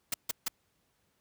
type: noise bursts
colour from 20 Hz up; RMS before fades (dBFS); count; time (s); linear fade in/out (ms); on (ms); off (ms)
white; -31; 3; 0.12-0.483; 5; 21; 150
effects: pink hiss -74 dBFS RMS until 1.2 s + high-pass 60 Hz 12 dB/octave